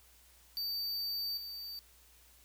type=tone with level steps; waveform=square; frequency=4613 Hz; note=D8; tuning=32 cents flat; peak=-35 / -42 dBFS; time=0.57-1.79 s; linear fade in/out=0 ms; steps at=1.37 s; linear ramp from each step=5 ms; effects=added 60 Hz sine -65 dBFS peak until 2.44 s + white hiss -63 dBFS RMS until 2.44 s